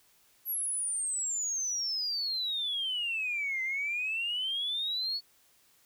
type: exponential two-way sweep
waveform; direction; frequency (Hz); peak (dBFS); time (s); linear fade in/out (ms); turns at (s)
sine; down then up; 11840 to 2053 to 4463; -29; 0.45-5.21; 50; 3.62
effects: tanh soft clip ceiling -25 dBFS + white hiss -65 dBFS RMS until 5.85 s